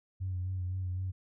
sine tone with vibrato, 92.1 Hz, F#2, 7 cents flat, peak -31 dBFS, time 0.2-1.12 s, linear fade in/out 20 ms, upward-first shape sine, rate 3.9 Hz, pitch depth 37 cents each way, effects tanh soft clip ceiling -27 dBFS

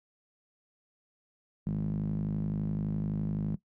sawtooth tone with band-pass filter, 51.8 Hz, G#1, 4 cents flat, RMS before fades -32 dBFS, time 1.66-3.56 s, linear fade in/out 10 ms, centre 180 Hz, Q 5.8, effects noise-tail reverb RT60 0.1 s tail -17 dB re dry

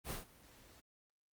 pink noise with ADSR envelope, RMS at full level -40 dBFS, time 0.04-0.81 s, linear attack 65 ms, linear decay 140 ms, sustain -22 dB, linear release 16 ms, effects Opus 32 kbps

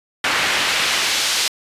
pink noise with band-pass filter sweep, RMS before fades -19 dBFS, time 0.24-1.48 s, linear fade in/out 2 ms, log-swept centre 1900 to 4700 Hz, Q 0.92, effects resampled to 32000 Hz

